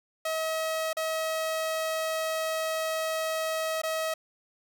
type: tone with dropouts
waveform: sawtooth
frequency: 639 Hz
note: D#5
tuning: 46 cents sharp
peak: -24 dBFS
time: 0.25-4.14 s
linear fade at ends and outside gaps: 5 ms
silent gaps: 0.931-0.968 / 3.818-3.834 s
effects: none